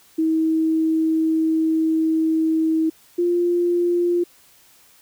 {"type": "tone pair in turn", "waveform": "sine", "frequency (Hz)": [320, 348.9], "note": ["D#4", "F4"], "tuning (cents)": [49, -2], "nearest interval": "minor second", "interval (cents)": 149, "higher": "second", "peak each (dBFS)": -16, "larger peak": "neither", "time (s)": [[0.18, 2.9], [3.18, 4.24]], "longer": "first", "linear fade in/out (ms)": 10, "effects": ["white hiss -53 dBFS RMS until 5.01 s"]}